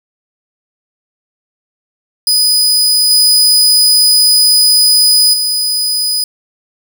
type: tone with level steps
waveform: sawtooth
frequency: 4978 Hz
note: D#8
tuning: in tune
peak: -5 / -3 / -9 dBFS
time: 2.27-6.24 s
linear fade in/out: 2 ms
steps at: 3.1 / 5.33 s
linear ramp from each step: 10 ms
effects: none